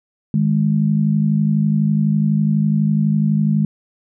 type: tone pair together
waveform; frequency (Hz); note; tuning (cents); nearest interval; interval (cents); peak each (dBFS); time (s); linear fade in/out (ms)
sine; 155.56 / 207.6; D#3 / G#3; 0 / 0; perfect fourth; 500; -16; 0.34-3.65; 2
effects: none